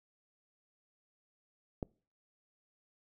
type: click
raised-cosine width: 2 ms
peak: -22 dBFS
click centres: 1.828 s
effects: noise-tail reverb RT60 0.4 s tail -25 dB re dry